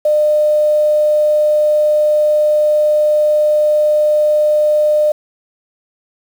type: tone with quantisation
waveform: sine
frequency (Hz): 603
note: D5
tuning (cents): +46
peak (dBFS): -9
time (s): 0.05-5.12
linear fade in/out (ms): 5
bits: 6
effects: none